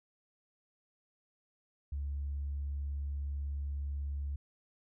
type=tone; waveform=sine; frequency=70.9 Hz; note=C#2; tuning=40 cents sharp; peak=-33 dBFS; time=1.92-4.36 s; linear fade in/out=5 ms; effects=tanh soft clip ceiling -30 dBFS